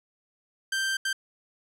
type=tone bursts at uneven times; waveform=sawtooth; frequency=1568 Hz; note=G6; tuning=in tune; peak=-22 dBFS; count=2; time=0.72-0.97 / 1.05-1.13 s; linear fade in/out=5 ms; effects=low-pass 11000 Hz 12 dB/octave